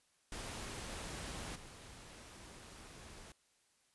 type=noise with level steps; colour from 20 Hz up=pink; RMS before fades=-45 / -54 dBFS; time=0.32-3.32 s; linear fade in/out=2 ms; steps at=1.55 s; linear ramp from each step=10 ms; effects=white hiss -74 dBFS RMS until 3.94 s + resampled to 24000 Hz